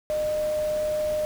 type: tone in noise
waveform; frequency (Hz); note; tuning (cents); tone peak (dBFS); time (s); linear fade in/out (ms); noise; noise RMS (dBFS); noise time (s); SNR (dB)
sine; 610; D#5; -34; -23; 0.1-1.25; 0; pink; -40; 0.1-1.25; +14
effects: none